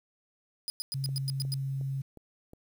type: tone bursts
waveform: sawtooth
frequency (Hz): 4978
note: D#8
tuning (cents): 0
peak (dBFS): -29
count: 8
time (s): 0.68-1.54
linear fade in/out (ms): 0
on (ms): 20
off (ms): 100
type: tone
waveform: sine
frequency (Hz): 135.7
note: C#3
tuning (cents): -36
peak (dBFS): -30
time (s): 0.94-2.02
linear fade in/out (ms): 10
type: click train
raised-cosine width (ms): 2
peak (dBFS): -35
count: 5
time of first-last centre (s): 1.09-2.534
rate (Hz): 2.77
effects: 10-bit